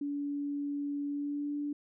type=tone with pitch glide; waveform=sine; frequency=286.5 to 291 Hz; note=D4 to D4; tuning=-43 to -16 cents; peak=-32 dBFS; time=0.01-1.73 s; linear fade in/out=5 ms; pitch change=+27 cents; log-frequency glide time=1.07-1.55 s; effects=none